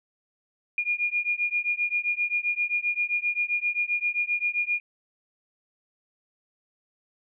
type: beating tone pair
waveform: sine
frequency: 2424 / 2431.6 Hz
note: D#7 / D#7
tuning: -46 / -40 cents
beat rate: 7.6 Hz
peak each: -27 dBFS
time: 0.78-4.8 s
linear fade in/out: 2 ms
effects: none